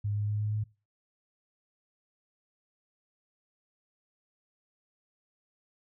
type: tone with pitch steps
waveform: sine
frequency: 103.1 / 104 / 104.9 / 105.82 / 106.74 Hz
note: G#2 / G#2 / G#2 / G#2 / G#2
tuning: -12 / +3 / +18 / +33 / +48 cents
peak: -28 dBFS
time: 0.04-0.64 s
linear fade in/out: 10 ms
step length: 120 ms
effects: noise-tail reverb RT60 0.3 s tail -22 dB re dry